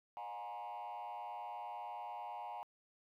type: tone with frequency modulation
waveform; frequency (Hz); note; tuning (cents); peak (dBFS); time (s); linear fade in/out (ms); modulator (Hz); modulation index
sine; 830.6; G#5; 0; -40; 0.17-2.63; 0; 109; 1.3
effects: tanh soft clip ceiling -42 dBFS + 13-bit